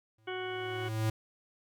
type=tone with exponential growth; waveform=square; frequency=110 Hz; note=A2; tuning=in tune; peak=-27 dBFS; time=0.18-1.1 s; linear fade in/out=5 ms; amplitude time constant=200 ms
type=harmonic tone; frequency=370 Hz; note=F#4; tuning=in tune; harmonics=1 / 2 / 3 / 4 / 5 / 6 / 8 / 9; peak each=-37 / -43 / -47 / -43 / -53 / -45 / -46 / -54 dBFS; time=0.27-0.89 s; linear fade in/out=10 ms
effects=none